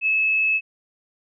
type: tone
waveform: sine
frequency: 2596 Hz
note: E7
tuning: 27 cents flat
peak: -17 dBFS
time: 0.01-0.61 s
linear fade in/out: 50 ms
effects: none